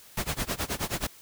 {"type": "noise with tremolo", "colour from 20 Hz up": "pink", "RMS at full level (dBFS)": -28, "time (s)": [0.17, 1.07], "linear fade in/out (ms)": 5, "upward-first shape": "sine", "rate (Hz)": 9.4, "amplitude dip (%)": 95, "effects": ["white hiss -52 dBFS RMS until 1.21 s"]}